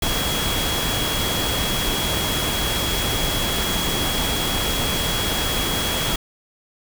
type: tone in noise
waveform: sine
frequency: 3322 Hz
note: G#7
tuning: in tune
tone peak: -26 dBFS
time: 0.02-6.16 s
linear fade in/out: 5 ms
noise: pink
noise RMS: -23 dBFS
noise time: 0.02-6.16 s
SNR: -6 dB
effects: none